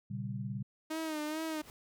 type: chord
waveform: sine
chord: G diminished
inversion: first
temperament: equal with one note detuned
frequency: 119.13 / 138.59 / 196 Hz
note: Bb2 / Db3 / G3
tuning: +38 / 0 / 0 cents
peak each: -39 / -41 / -40 dBFS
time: 0.1-0.63 s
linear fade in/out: 10 ms
type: tone with vibrato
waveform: sawtooth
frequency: 311.1 Hz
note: D#4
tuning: in tune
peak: -31 dBFS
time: 0.9-1.62 s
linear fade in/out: 10 ms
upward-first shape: sine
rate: 2.3 Hz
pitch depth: 61 cents each way
type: noise with exponential growth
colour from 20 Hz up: pink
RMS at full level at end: -49 dBFS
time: 1.47-1.7 s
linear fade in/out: 1 ms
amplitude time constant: 49 ms
effects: none